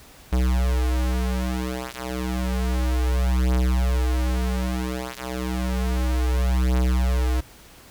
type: beating tone pair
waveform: square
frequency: 62.6 / 62.91 Hz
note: B1 / B1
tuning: +24 / +33 cents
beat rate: 0.31 Hz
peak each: -24 dBFS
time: 0.32-7.41 s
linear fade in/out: 10 ms
effects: pink hiss -48 dBFS RMS until 7.9 s